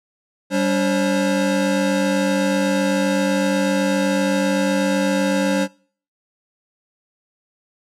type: tone cluster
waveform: square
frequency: 194.3 / 287.4 / 535 Hz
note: G3 / D4 / C5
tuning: -15 / -37 / +38 cents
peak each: -22 dBFS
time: 0.5-5.68 s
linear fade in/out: 50 ms
effects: noise-tail reverb RT60 0.5 s tail -25 dB re dry + low-pass 10000 Hz 12 dB/octave